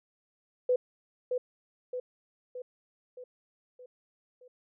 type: tone with echo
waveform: sine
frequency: 500 Hz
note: B4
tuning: 21 cents sharp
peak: -22 dBFS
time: 0.69-0.76 s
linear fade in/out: 5 ms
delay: 620 ms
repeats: 6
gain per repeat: -5 dB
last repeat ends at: 4.48 s
effects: none